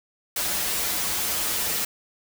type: noise with comb filter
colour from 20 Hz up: white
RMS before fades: -26 dBFS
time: 0.36-1.85 s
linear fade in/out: 5 ms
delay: 7.6 ms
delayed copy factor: -0.95
effects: none